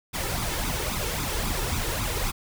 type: noise with flanger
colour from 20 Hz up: pink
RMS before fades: -28 dBFS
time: 0.13-2.32 s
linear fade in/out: 20 ms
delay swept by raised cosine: 0.81 to 2.31 ms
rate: 3.7 Hz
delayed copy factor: +0.65
effects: none